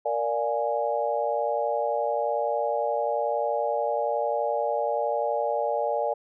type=chord; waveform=sine; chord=Bb dominant seventh; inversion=none; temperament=equal; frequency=466.2 / 587.3 / 698.5 / 830.6 Hz; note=Bb4 / D5 / F5 / Ab5; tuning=0 / 0 / 0 / 0 cents; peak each=-30 / -27 / -31 / -29 dBFS; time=0.05-6.14 s; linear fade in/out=10 ms; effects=none